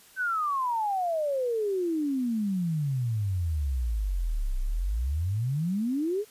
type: exponential two-way sweep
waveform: sine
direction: down then up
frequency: 1555 to 30.87 to 439.5 Hz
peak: -25 dBFS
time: 0.16-6.25 s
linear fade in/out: 50 ms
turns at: 4.59 s
effects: white hiss -55 dBFS RMS until 6.3 s + resampled to 32000 Hz